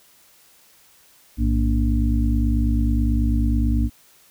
harmonic tone with a mistuned harmonic, 58.27 Hz, A#1, in tune, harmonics 1 / 2 / 4 / 5, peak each -18 / -25 / -24 / -27 dBFS, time 1.37-3.9 s, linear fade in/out 50 ms, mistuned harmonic 2, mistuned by -140 cents, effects white hiss -54 dBFS RMS until 4.3 s

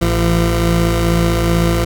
20% pulse tone pair together, 55.9 / 170.1 Hz, A1 / F3, +28 / -45 cents, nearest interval octave + perfect fifth, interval 1927 cents, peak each -10 dBFS, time 0.01-1.85 s, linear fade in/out 10 ms, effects none

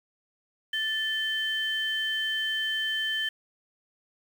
sine tone pair together, 1760 / 3096 Hz, A6 / G7, 0 / -22 cents, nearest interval minor seventh, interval 978 cents, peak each -29 / -28 dBFS, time 0.73-3.29 s, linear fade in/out 5 ms, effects tanh soft clip ceiling -18 dBFS + 8-bit

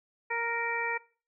harmonic tone, 466.2 Hz, A#4, in tune, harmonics 1 / 2 / 3 / 4 / 5, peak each -37 / -34 / -40 / -34 / -35 dBFS, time 0.3-0.98 s, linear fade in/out 10 ms, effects noise-tail reverb RT60 0.4 s tail -21 dB re dry

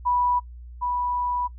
sine tone pair in turn, 982 / 982 Hz, B5 / B5, -10 / -10 cents, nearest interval unison, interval 0 cents, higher neither, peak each -19 / -23 dBFS, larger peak first, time 0.05-0.4 / 0.81-1.48 s, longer second, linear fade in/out 20 ms, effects noise-tail reverb RT60 0.1 s tail -23 dB re dry + added 60 Hz sine -38 dBFS peak until 1.58 s

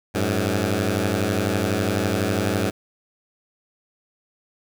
10% pulse beating tone pair, 93.9 / 105.9 Hz, F#2 / G#2, +26 / +34 cents, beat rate 12 Hz, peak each -15 dBFS, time 0.14-2.71 s, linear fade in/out 20 ms, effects 8-bit

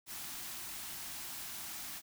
white band-stop noise, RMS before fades -44 dBFS, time 0.06-2.02 s, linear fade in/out 50 ms, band 390 to 610 Hz, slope 96 dB/octave, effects none

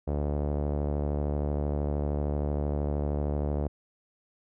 sawtooth tone with low-pass filter, 73 Hz, D2, 10 cents flat, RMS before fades -29 dBFS, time 0.07-3.68 s, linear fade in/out 10 ms, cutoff 600 Hz, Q 1.8, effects none

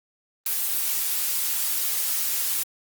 blue noise, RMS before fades -25 dBFS, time 0.46-2.63 s, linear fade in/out 2 ms, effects Opus 24 kbps

